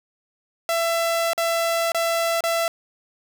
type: tone with dropouts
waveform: sawtooth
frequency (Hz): 669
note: E5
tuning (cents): +25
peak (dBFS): -16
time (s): 0.69-2.68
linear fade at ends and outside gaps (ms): 1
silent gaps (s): 1.333-1.378 / 1.919-1.946 / 2.407-2.438
effects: none